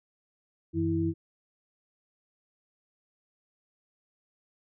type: tone cluster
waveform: sine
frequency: 92.5 / 162.1 / 328.3 Hz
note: F#2 / E3 / E4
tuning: 0 / -29 / -7 cents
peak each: -31 / -32 / -27 dBFS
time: 0.73-1.14 s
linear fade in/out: 50 ms
effects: none

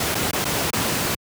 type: noise with dropouts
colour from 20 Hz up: pink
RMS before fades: -22 dBFS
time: 0-1.15 s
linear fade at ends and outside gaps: 5 ms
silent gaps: 0.147-0.151 / 0.312-0.33 / 0.445-0.452 / 0.706-0.731 s
effects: high-pass 100 Hz 12 dB/octave

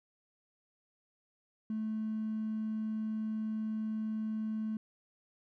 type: tone with hard clipping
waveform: triangle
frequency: 217.9 Hz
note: A3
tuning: 17 cents flat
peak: -33 dBFS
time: 1.7-4.77 s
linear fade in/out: 2 ms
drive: 3 dB
effects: none

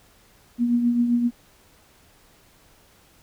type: tone with tremolo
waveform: sine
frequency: 239.3 Hz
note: A#3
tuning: 46 cents sharp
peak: -15 dBFS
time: 0.58-1.31 s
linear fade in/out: 50 ms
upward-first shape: triangle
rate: 7.6 Hz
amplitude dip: 55%
effects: pink hiss -56 dBFS RMS until 3.22 s

